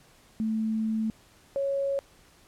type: tone pair in turn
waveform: sine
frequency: 220 / 552.9 Hz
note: A3 / C#5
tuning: 0 / -5 cents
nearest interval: octave + major third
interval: 1595 cents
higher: second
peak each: -25 dBFS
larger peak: neither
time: 0.4-1.1 / 1.56-1.99 s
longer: first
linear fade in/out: 0 ms
effects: pink hiss -58 dBFS RMS until 2.47 s + low-pass 12000 Hz 12 dB/octave